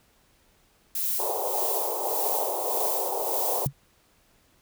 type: noise with tremolo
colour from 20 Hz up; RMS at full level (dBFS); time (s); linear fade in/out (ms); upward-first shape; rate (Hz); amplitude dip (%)
violet; -27; 0.95-3.67; 2; sine; 1.7; 50
type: band-pass noise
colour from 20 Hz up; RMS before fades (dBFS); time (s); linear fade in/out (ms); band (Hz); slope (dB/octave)
white; -31; 1.19-3.66; 10; 380 to 940; 48
type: tone with exponential decay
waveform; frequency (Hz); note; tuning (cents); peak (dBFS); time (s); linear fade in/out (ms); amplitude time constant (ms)
sine; 138.7; C#3; +1; -18; 3.66-3.73; 2; 15
effects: pink hiss -63 dBFS RMS until 4.61 s